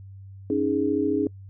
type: chord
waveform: sine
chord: C# suspended second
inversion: none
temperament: equal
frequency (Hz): 277.2 / 311.1 / 415.3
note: C#4 / D#4 / G#4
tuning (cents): 0 / 0 / 0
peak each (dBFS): -25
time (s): 0.5-1.27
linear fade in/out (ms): 2
effects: noise-tail reverb RT60 0.1 s tail -26 dB re dry + added 97 Hz sine -40 dBFS peak until 1.49 s